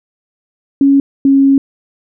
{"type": "tone pair in turn", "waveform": "sine", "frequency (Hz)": [277, 273.8], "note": ["C#4", "C#4"], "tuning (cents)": [-1, -21], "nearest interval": "unison", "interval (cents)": 20, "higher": "first", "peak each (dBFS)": -5, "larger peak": "neither", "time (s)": [[0.81, 1], [1.25, 1.58]], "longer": "second", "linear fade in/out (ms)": 2, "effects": []}